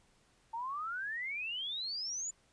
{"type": "exponential sweep", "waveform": "sine", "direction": "up", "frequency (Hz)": [890, 7130], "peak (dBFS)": -36, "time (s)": [0.53, 2.31], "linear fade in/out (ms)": 10, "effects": ["pink hiss -69 dBFS RMS until 2.52 s", "resampled to 22050 Hz"]}